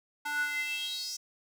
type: tone with high-pass filter sweep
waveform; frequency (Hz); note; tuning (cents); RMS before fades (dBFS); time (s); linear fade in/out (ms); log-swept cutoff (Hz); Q
square; 294; D4; +2; -34; 0.25-1.17; 10; 1100 to 5900; 7
effects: none